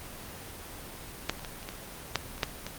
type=clicks; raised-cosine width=0.2 ms; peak=-8 / -26 / -20 / -27 / -19 / -28 / -8 / -25 / -8 / -18 dBFS; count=10; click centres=1.296 / 1.395 / 1.448 / 1.629 / 1.689 / 1.721 / 2.157 / 2.38 / 2.432 / 2.666 s; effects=pink hiss -43 dBFS RMS until 2.78 s + Opus 24 kbps